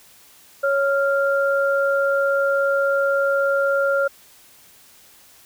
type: tone pair together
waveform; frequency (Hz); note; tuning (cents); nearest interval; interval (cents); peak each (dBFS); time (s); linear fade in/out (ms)
sine; 554.4 / 1391.8; C#5 / F6; 0 / -6; octave + major third; 1594; -18 / -21; 0.63-4.08; 10
effects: white hiss -50 dBFS RMS until 5.45 s